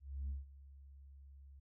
sine tone with ADSR envelope, 68.8 Hz, C#2, 12 cents flat, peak -35 dBFS, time 0-1.6 s, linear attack 290 ms, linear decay 160 ms, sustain -19 dB, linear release 11 ms, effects tanh soft clip ceiling -36 dBFS

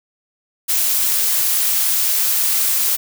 blue noise, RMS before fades -17 dBFS, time 0.68-2.97 s, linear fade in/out 20 ms, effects none

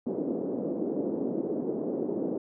pink band-pass noise, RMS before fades -31 dBFS, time 0.06-2.38 s, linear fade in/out 5 ms, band 240 to 470 Hz, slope 24 dB/octave, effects none

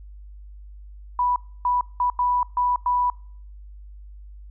sine tone bursts at uneven times, 985 Hz, B5, 5 cents flat, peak -18 dBFS, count 6, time 1.19-1.36 / 1.65-1.81 / 2-2.1 / 2.19-2.43 / 2.57-2.76 / 2.86-3.1 s, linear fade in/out 2 ms, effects noise-tail reverb RT60 0.6 s tail -26 dB re dry + added 50 Hz sine -39 dBFS peak until 4.5 s

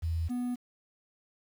sine / triangle tone pair in turn, 82.41 / 245.9 Hz, E2 / B3, 0 / -7 cents, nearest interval octave + perfect fifth, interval 1893 cents, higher second, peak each -28 / -28 dBFS, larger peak neither, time 0.02-0.29 / 0.29-0.56 s, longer neither, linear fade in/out 20 ms, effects 9-bit

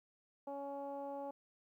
15% pulse tone with low-pass filter, 280 Hz, C#4, 18 cents sharp, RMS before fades -44 dBFS, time 0.47-1.31 s, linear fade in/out 5 ms, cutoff 720 Hz, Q 4.5, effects 13-bit

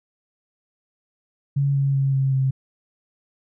sine tone with pitch steps, 140 / 138.23 / 136.49 / 134.76 / 133.06 Hz, C#3 / C#3 / C#3 / C#3 / C3, +18 / -5 / -26 / -49 / +29 cents, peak -17 dBFS, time 1.56-2.51 s, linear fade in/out 10 ms, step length 190 ms, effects none

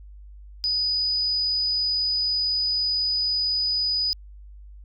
sine tone, 4971 Hz, D#8, 2 cents flat, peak -21 dBFS, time 0.64-4.13 s, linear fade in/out 0 ms, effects added 50 Hz sine -41 dBFS peak until 4.84 s

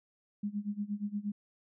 sine tone with tremolo, 205.8 Hz, G#3, 16 cents flat, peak -30 dBFS, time 0.43-1.32 s, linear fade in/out 5 ms, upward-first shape sine, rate 8.5 Hz, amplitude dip 90%, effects none

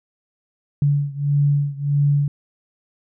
sine beating tone pair, 142.9 / 144.5 Hz, D3 / D3, -47 / -28 cents, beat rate 1.6 Hz, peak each -18 / -20 dBFS, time 0.82-2.28 s, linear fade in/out 2 ms, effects none

